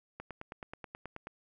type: click train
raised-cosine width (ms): 0.5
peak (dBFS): -27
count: 11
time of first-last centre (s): 0.2-1.271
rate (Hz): 9.34
effects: none